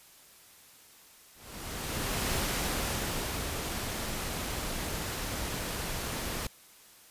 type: noise with ADSR envelope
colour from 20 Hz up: pink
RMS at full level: -30 dBFS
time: 1.34-6.47 s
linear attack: 990 ms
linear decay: 1100 ms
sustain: -5 dB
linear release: 4 ms
effects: white hiss -56 dBFS RMS until 7.1 s + resampled to 32000 Hz